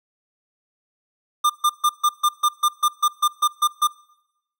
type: tone bursts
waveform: square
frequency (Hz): 1200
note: D6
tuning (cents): +37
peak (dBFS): -15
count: 13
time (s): 1.44-3.874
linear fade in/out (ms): 10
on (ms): 58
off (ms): 140
effects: noise-tail reverb RT60 0.9 s tail -24 dB re dry